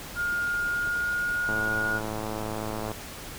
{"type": "tone with pitch glide", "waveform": "sine", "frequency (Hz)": [1419, 1440.5], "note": ["F6", "F#6"], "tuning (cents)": [27, -47], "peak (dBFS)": -25, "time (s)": [0.15, 2.01], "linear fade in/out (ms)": 50, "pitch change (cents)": 26, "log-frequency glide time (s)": [0.6, 1.63]}
{"type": "click train", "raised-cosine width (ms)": 1, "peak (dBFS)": -19, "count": 155, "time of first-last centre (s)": [1.49, 2.916], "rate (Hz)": 108}
{"effects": ["pink hiss -40 dBFS RMS until 3.38 s"]}